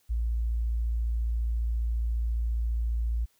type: tone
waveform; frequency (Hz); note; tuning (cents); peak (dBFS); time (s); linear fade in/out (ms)
sine; 57.3; A#1; -29; -25; 0.09-3.26; 20
effects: white hiss -68 dBFS RMS until 3.39 s